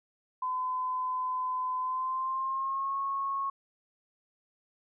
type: tone with pitch glide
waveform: sine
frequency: 1017 to 1096.3 Hz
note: C6 to C#6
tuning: -50 to -20 cents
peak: -29 dBFS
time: 0.42-3.5 s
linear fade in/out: 5 ms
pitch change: +130 cents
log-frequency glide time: 1.79-2.97 s
effects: none